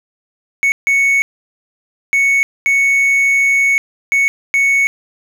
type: tone bursts at uneven times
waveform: triangle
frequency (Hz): 2217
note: C#7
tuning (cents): 0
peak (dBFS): -8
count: 6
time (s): 0.63-0.72 / 0.87-1.22 / 2.13-2.43 / 2.66-3.78 / 4.12-4.28 / 4.54-4.87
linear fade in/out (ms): 0
effects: none